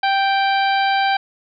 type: harmonic tone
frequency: 784 Hz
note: G5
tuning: in tune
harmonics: 1 / 2 / 3 / 4 / 5 / 6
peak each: -16 / -22 / -26 / -28 / -30 / -32 dBFS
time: 0.03-1.17 s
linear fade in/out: 5 ms
effects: none